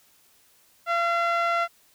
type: tone with low-pass filter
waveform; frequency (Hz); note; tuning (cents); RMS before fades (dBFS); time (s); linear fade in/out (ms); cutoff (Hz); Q
5% pulse; 683; F5; -39; -24; 0.86-1.68; 50; 1400; 1.4
effects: white hiss -60 dBFS RMS until 1.94 s